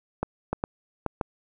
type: clicks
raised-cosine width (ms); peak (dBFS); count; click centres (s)
1; -12; 5; 0.23 / 0.53 / 0.639 / 1.063 / 1.212
effects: none